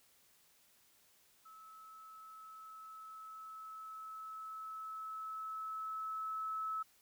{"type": "tone with level ramp", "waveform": "sine", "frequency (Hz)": 1300, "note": "E6", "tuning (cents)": -24, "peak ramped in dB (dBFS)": [-54, -36], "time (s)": [1.45, 6.83], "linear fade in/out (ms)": 10, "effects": ["white hiss -69 dBFS RMS until 7.01 s"]}